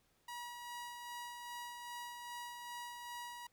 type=tone with tremolo; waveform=sawtooth; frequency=962 Hz; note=B5; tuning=46 cents flat; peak=-40 dBFS; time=0.28-3.47 s; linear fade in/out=5 ms; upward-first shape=sine; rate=2.5 Hz; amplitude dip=35%; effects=pink hiss -75 dBFS RMS until 3.52 s